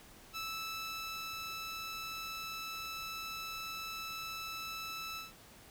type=tone with ADSR envelope; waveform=15% pulse; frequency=1314 Hz; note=E6; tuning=6 cents flat; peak=-32 dBFS; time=0.33-5.33 s; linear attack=35 ms; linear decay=960 ms; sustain=-2 dB; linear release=160 ms; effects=pink hiss -57 dBFS RMS until 5.7 s